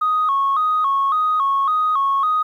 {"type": "tone with vibrato", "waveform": "sine", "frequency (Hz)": 1171, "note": "D6", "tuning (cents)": -5, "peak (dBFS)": -14, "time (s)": [0.01, 2.43], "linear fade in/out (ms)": 10, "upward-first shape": "square", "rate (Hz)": 1.8, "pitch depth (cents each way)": 110, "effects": ["tanh soft clip ceiling -11 dBFS", "9-bit"]}